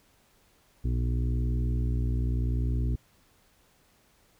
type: harmonic tone with a mistuned harmonic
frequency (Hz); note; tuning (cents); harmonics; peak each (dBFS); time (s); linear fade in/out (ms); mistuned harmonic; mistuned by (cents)
60; B1; -49; 1 / 2 / 4 / 5 / 6 / 7; -26 / -30 / -38 / -41 / -46 / -49; 0.84-2.96; 10; 1; -20
effects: pink hiss -64 dBFS RMS until 4.39 s